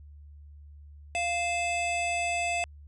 square tone pair together, 695.5 / 2610 Hz, F5 / E7, -7 / -18 cents, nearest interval octave + major seventh, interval 2289 cents, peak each -30 / -31 dBFS, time 1.15-2.64 s, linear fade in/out 0 ms, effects added 73 Hz sine -46 dBFS peak until 2.87 s + resampled to 24000 Hz

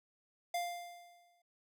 square tone with exponential decay, 698.5 Hz, F5, in tune, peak -33 dBFS, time 0.54-1.42 s, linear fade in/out 5 ms, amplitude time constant 190 ms, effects none

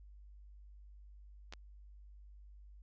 clicks, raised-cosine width 0.2 ms, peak -30 dBFS, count 2, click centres 1.525 / 1.536 s, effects added 50 Hz sine -53 dBFS peak until 2.82 s + resampled to 16000 Hz

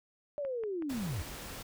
sine linear sweep, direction down, 596 to 73.42 Hz, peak -33 dBFS, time 0.38-1.22 s, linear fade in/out 0 ms
click train, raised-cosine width 0.5 ms, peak -33 dBFS, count 5, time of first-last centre 0.45-1.196 s, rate 5.36 Hz
pink noise, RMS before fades -44 dBFS, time 0.89-1.63 s, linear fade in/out 10 ms
effects none

